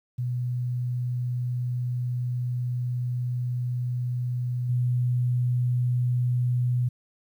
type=tone with level steps; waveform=sine; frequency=123.47 Hz; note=B2; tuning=in tune; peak=-25 / -21 dBFS; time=0.18-6.89 s; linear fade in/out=10 ms; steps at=4.69 s; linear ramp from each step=5 ms; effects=10-bit